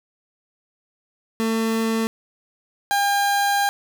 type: tone pair in turn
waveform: 30% pulse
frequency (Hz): 224.4 / 804.8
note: A3 / G5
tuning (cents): +34 / +45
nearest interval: octave + minor seventh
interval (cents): 2211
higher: second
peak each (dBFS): -17 / -15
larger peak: second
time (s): 1.4-2.07 / 2.91-3.69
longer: second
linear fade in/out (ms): 0
effects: none